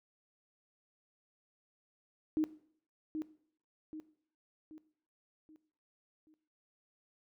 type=tone with echo; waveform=sine; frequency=311.1 Hz; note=D#4; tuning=in tune; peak=-28 dBFS; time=2.37-2.44 s; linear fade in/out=0 ms; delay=780 ms; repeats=5; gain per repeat=-7 dB; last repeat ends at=6.34 s; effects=noise-tail reverb RT60 0.6 s tail -17 dB re dry